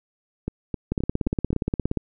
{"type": "two click trains", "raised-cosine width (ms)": 3, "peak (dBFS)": [-13, -10], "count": [5, 19], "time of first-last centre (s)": [[0.48, 1.53], [0.92, 1.973]], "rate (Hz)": [3.81, 17.1], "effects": []}